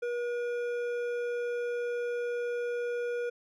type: tone with hard clipping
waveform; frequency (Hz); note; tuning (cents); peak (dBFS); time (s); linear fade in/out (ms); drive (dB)
sine; 481; B4; -46; -32; 0.02-3.3; 10; 9
effects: none